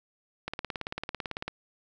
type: click train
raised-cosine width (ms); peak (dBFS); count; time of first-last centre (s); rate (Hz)
0.3; -17; 19; 0.48-1.48; 18
effects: none